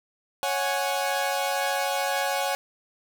sawtooth chord, C# suspended fourth, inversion none, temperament equal with one note detuned, 554.4 / 737.4 / 830.6 Hz, C#5 / F#5 / G#5, 0 / -6 / 0 cents, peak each -25 dBFS, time 0.43-2.55 s, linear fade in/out 0 ms, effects none

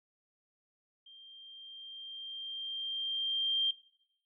sine tone with level ramp, 3177 Hz, G7, 23 cents sharp, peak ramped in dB -52 to -26 dBFS, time 1.06-3.71 s, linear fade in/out 5 ms, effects noise-tail reverb RT60 0.7 s tail -19 dB re dry

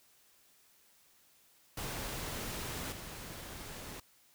pink noise with level steps, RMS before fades -40 / -46 dBFS, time 1.77-4 s, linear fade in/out 5 ms, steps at 2.92 s, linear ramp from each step 2 ms, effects white hiss -66 dBFS RMS until 4.34 s

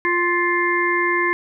harmonic tone, 350 Hz, F4, 4 cents sharp, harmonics 1 / 3 / 5 / 6, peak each -22 / -22 / -22 / -22 dBFS, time 0.05-1.33 s, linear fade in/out 0 ms, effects none

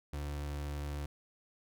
35% pulse tone, 72.6 Hz, D2, 19 cents flat, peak -35 dBFS, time 0.13-1.06 s, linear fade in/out 5 ms, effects none

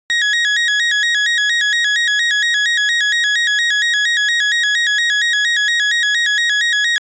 30% pulse tone with vibrato, 1778 Hz, A6, 18 cents sharp, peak -10 dBFS, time 0.1-6.98 s, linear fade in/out 0 ms, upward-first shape square, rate 4.3 Hz, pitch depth 99 cents each way, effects resampled to 16000 Hz

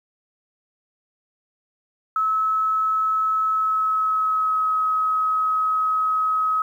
sine tone with pitch glide, 1295 to 1274.2 Hz, E6 to D#6, -31 to +41 cents, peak -18 dBFS, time 2.16-6.62 s, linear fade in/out 2 ms, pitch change -28 cents, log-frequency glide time 3.51-4.75 s, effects 9-bit

